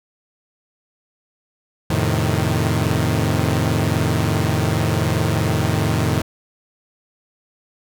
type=chord; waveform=sawtooth; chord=F dominant seventh; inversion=none; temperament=equal; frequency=87.31 / 110 / 130.81 / 155.56 Hz; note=F2 / A2 / C3 / Eb3; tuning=0 / 0 / 0 / 0 cents; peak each=-19 / -17 / -20 / -18 dBFS; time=1.9-6.22 s; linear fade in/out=5 ms; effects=none